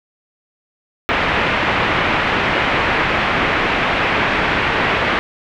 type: low-pass noise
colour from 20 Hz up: white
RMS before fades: -17 dBFS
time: 1.09-5.19 s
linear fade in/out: 0 ms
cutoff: 2500 Hz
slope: 24 dB/octave
effects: none